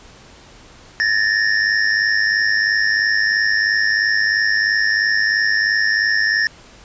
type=tone pair together; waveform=square; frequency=1732 / 1835 Hz; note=A6 / A#6; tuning=-28 / -28 cents; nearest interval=minor second; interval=100 cents; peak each=-18 dBFS; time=1-6.47 s; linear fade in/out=0 ms; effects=pink hiss -44 dBFS RMS until 6.84 s + resampled to 16000 Hz